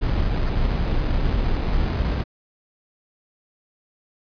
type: noise with sample-and-hold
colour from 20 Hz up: brown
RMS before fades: -21 dBFS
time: 0.01-2.24 s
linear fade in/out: 20 ms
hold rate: 3150 Hz
effects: resampled to 11025 Hz